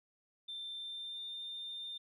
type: tone with pitch glide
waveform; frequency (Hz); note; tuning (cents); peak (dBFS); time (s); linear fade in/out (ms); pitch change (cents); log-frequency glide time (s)
sine; 3568 to 3607; A7 to A7; +23 to +42; -40; 0.48-1.98; 10; +19; 0.75-1.34
effects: tanh soft clip ceiling -37 dBFS